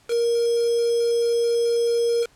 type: tone with quantisation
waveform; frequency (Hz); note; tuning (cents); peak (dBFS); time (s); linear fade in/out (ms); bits
sine; 469.1; A#4; +11; -18; 0.08-2.27; 50; 5
effects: pink hiss -57 dBFS RMS until 2.35 s + low-pass 10000 Hz 12 dB/octave

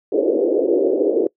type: band-pass noise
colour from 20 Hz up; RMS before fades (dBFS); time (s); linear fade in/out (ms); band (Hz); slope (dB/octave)
pink; -17; 0.12-1.27; 5; 320 to 530; 48
effects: noise-tail reverb RT60 0.1 s tail -23 dB re dry

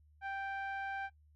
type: tone with low-pass filter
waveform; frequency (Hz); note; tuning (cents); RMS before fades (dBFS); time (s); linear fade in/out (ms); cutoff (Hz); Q
sawtooth; 784; G5; 0; -40; 0.21-1.1; 50; 1700; 1.8
effects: noise-tail reverb RT60 0.1 s tail -18 dB re dry + added 75 Hz sine -62 dBFS peak until 1.35 s

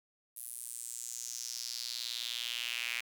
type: tone with high-pass filter sweep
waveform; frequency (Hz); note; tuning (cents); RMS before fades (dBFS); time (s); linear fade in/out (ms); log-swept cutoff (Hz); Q
sawtooth; 119.7; A#2; +46; -40; 0.36-3.01; 10; 11000 to 2300; 3.8
effects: none

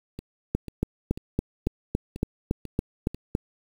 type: two click trains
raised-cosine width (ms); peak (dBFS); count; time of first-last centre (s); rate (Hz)
3; -23 / -10; 7 / 11; 0.19-3.146 / 0.55-3.351; 2.03 / 3.57
effects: 7-bit

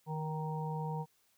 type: harmonic tone with a mistuned harmonic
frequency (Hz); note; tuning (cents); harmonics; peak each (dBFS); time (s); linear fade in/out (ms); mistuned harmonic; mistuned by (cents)
155.56; D#3; 0; 1 / 3 / 5 / 6; -36 / -44 / -45 / -42; 0.06-1.06; 50; 3; +17
effects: white hiss -72 dBFS RMS until 1.37 s

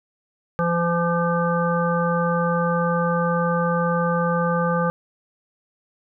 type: harmonic tone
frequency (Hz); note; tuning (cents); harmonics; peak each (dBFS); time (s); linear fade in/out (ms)
170.9; F3; -37; 1 / 3 / 5 / 7 / 9; -22 / -23 / -29 / -25 / -30; 0.59-4.9; 0
effects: none

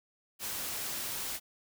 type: noise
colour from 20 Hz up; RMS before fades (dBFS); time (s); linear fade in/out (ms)
white; -37; 0.39-1.4; 50
effects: none

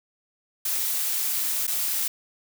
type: noise with dropouts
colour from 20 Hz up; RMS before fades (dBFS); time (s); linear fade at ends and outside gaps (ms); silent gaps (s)
blue; -26; 0.65-2.08; 5; 1.669-1.677
effects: none

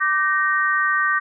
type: chord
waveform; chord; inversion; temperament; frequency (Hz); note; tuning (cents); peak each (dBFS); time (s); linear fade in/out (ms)
sine; G minor; second; equal with one note detuned; 1174.7 / 1540.2 / 1864.7; D6 / G6 / Bb6; 0 / -31 / 0; -21; 0-1.2; 20
effects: none

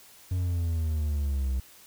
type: linear sweep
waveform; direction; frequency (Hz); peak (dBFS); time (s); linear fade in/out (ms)
triangle; down; 92 to 63; -23; 0.31-1.6; 5
effects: white hiss -53 dBFS RMS until 1.86 s

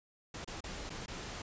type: noise with dropouts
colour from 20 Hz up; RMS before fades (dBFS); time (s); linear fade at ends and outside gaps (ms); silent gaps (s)
pink; -43; 0.34-1.42; 5; 0.446-0.475 / 0.606-0.639 / 0.896-0.902 / 1.061-1.08
effects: resampled to 16000 Hz

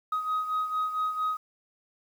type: beating tone pair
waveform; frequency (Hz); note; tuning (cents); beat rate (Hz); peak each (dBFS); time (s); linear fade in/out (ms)
sine; 1257 / 1261.4; D#6 / D#6; +17 / +23; 4.4; -26 / -32; 0.12-1.37; 5
effects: tanh soft clip ceiling -23 dBFS + 9-bit

